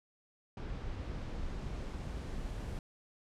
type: noise with low-pass filter sweep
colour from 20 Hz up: brown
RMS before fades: -40 dBFS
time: 0.57-2.79 s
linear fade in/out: 2 ms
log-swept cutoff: 4400 to 11000 Hz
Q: 0.75
effects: none